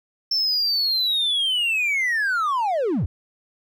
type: linear sweep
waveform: triangle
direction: down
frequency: 5390 to 58.27 Hz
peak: -17 dBFS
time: 0.31-3.06 s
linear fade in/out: 5 ms
effects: tanh soft clip ceiling -13 dBFS